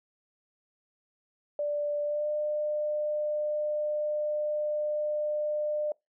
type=tone with pitch glide; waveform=sine; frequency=587.3 to 600.7 Hz; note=D5 to D5; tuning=0 to +39 cents; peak=-27 dBFS; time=1.59-5.92 s; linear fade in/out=2 ms; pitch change=+39 cents; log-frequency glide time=2.03-2.29 s; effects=noise-tail reverb RT60 0.2 s tail -25 dB re dry